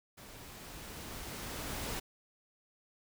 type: noise with level ramp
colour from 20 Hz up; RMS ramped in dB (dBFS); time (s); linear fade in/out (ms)
pink; -52 to -38; 0.17-2; 10
effects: none

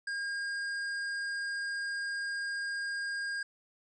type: tone with tanh clipping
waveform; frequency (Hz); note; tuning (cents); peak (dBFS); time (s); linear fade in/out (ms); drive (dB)
sine; 1617; G#6; -47; -35; 0.07-3.43; 5; 14
effects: resampled to 22050 Hz

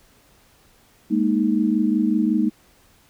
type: chord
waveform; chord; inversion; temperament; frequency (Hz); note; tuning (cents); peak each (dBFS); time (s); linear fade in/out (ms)
sine; Ab suspended second; none; equal; 207.7 / 233.1 / 311.1; Ab3 / Bb3 / Eb4; 0 / 0 / 0; -21; 1.1-2.5; 20
effects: pink hiss -56 dBFS RMS until 3.09 s

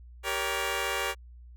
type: chord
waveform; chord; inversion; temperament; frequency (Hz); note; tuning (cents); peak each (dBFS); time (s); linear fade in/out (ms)
10% pulse; G diminished; none; just; 392 / 470.4 / 564.5; G4 / Bb4 / Db5; 0 / +16 / +31; -25; 0.23-1.15; 50
effects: added 60 Hz sine -46 dBFS peak until 1.56 s

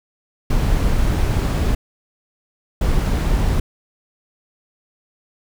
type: noise bursts at uneven times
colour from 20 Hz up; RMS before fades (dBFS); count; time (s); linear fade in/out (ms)
brown; -17; 2; 0.5-1.75 / 2.81-3.6; 5
effects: none

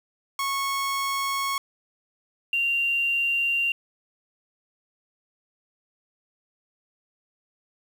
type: tone pair in turn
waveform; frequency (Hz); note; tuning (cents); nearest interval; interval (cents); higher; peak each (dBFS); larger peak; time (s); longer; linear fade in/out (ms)
sawtooth / sine; 1100 / 2772; C#6 / F7; -14 / -14; octave + major third; 1600; second; -21; neither; 0.39-1.58 / 2.53-3.72; neither; 2
effects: 8-bit

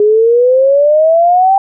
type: exponential sweep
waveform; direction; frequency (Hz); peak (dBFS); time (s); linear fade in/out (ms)
sine; up; 412.6 to 791; -5; 0-1.58; 2
effects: none

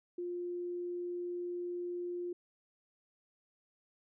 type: tone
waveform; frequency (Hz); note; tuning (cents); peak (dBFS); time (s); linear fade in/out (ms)
sine; 352.3; F4; +15; -36; 0.18-2.33; 5
effects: none

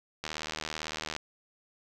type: click train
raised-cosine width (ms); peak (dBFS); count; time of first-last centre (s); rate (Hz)
0.2; -17; 73; 0.24-1.164; 77.9
effects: none

